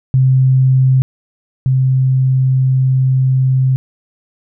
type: tone pair in turn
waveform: sine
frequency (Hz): 130.9 / 130.9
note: C3 / C3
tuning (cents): +1 / +1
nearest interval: unison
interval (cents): 0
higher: neither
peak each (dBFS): -7 / -9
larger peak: first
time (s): 0.14-1.02 / 1.66-3.76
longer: second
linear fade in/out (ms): 0
effects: none